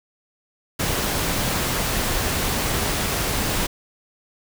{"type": "noise", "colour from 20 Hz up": "pink", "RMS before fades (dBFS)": -23, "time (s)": [0.79, 3.67], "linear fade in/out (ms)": 10, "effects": []}